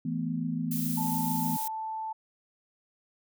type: chord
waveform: sine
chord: E suspended fourth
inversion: none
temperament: equal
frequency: 164.81 / 220 / 246.9 Hz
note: E3 / A3 / B3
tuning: 0 / 0 / 0 cents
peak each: -32 / -35 / -32 dBFS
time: 0.05-1.57 s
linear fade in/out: 5 ms
type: noise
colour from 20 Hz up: violet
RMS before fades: -35 dBFS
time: 0.71-1.68 s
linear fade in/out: 5 ms
type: tone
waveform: sine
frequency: 880 Hz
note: A5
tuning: in tune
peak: -32 dBFS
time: 0.97-2.13 s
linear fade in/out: 10 ms
effects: none